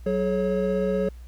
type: tone cluster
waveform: triangle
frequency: 188.4 / 425.2 / 549 Hz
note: F#3 / G#4 / C#5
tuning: +32 / +41 / -17 cents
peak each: -24 dBFS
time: 0.06-1.09 s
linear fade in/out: 5 ms
effects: added 60 Hz sine -39 dBFS peak until 1.27 s + pink hiss -59 dBFS RMS until 1.27 s